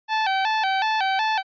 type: tone with vibrato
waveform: sawtooth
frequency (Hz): 820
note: G#5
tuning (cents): -22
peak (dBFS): -16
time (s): 0.08-1.43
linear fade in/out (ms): 50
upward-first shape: square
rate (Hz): 2.7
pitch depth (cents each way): 110
effects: resampled to 11025 Hz